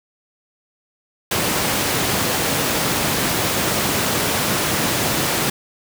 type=high-pass noise; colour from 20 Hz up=pink; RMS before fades=-20 dBFS; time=1.31-5.5 s; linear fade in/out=5 ms; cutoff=120 Hz; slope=12 dB/octave; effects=none